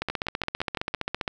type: two click trains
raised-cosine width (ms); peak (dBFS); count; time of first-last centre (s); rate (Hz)
0.3; -11 / -13; 20 / 6; 0.02-1.278 / 0.1-0.94; 15.1 / 5.95
effects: none